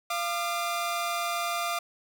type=tone pair together; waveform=sawtooth; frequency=689.6 / 1200 Hz; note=F5 / D6; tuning=-22 / +37 cents; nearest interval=minor seventh; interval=959 cents; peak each=-27 dBFS; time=0.1-1.79 s; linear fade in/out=5 ms; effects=none